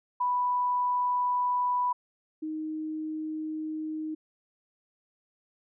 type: tone pair in turn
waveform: sine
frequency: 987.8 / 311.8 Hz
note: B5 / D#4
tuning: 0 / +4 cents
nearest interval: octave + minor sixth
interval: 1996 cents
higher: first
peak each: -24 / -31 dBFS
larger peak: first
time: 0.2-1.93 / 2.42-4.15 s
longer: neither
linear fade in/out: 10 ms
effects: none